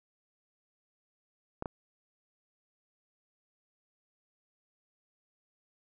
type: clicks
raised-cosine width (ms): 1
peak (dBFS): -21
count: 2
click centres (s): 1.624 / 1.658
effects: none